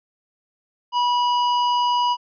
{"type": "tone with hard clipping", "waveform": "sine", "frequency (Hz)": 975, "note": "B5", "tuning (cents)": -23, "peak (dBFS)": -19, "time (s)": [0.92, 2.17], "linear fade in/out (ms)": 50, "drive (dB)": 18, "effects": ["resampled to 11025 Hz"]}